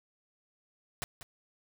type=noise with echo; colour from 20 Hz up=pink; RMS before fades=-36 dBFS; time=1.02-1.04 s; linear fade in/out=0 ms; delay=190 ms; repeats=1; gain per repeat=-11 dB; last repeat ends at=1.23 s; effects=none